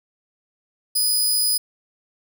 15% pulse tone, 4978 Hz, D#8, in tune, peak -11 dBFS, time 0.95-1.58 s, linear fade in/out 10 ms, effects none

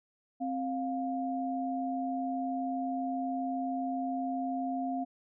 sine tone pair together, 263.5 / 704 Hz, C4 / F5, +12 / +14 cents, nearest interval octave + perfect fourth, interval 1702 cents, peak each -33 / -34 dBFS, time 0.4-5.05 s, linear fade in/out 20 ms, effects none

